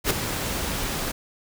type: noise with ADSR envelope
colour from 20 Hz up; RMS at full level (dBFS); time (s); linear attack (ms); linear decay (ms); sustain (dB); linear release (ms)
pink; -18; 0.04-1.12; 65; 4; -10; 11
effects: none